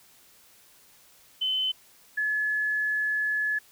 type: tone pair in turn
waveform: sine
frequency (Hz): 3047 / 1710.1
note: G7 / A6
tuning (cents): -50 / -50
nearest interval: minor seventh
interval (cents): 1000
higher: first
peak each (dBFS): -24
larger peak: neither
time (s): 1.41-1.72 / 2.17-3.59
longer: second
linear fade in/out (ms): 10
effects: white hiss -57 dBFS RMS until 3.71 s